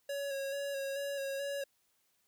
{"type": "tone with vibrato", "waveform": "square", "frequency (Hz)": 555, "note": "C#5", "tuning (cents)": 2, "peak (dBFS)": -36, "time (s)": [0.09, 1.64], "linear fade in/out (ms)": 5, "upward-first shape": "square", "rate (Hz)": 2.3, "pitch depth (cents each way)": 23, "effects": ["white hiss -75 dBFS RMS until 2.27 s"]}